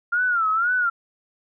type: tone with vibrato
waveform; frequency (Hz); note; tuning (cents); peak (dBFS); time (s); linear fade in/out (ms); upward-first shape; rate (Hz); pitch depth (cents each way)
sine; 1384; F6; -16; -18; 0.12-0.9; 10; sine; 2; 140
effects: none